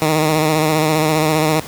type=tone with vibrato; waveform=10% pulse; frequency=155.56 Hz; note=D#3; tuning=in tune; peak=-5 dBFS; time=0.02-1.6 s; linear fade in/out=0 ms; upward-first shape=sine; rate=15 Hz; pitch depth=43 cents each way; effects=pink hiss -33 dBFS RMS until 1.67 s + high-pass 80 Hz 12 dB/octave